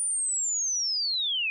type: linear sweep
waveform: sine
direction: down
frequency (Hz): 9430 to 2442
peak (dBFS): -25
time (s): 0-1.5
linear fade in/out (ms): 0
effects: none